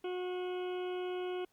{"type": "harmonic tone with a mistuned harmonic", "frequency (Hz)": 363.3, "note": "F#4", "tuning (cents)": -32, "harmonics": [1, 2, 3, 4, 6, 7, 8, 9], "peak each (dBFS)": [-35, -45, -51, -52, -55, -54, -53, -58], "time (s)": [0.04, 1.45], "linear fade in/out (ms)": 5, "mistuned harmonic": 8, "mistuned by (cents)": 24, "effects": ["pink hiss -73 dBFS RMS until 1.52 s", "MP3 96 kbps"]}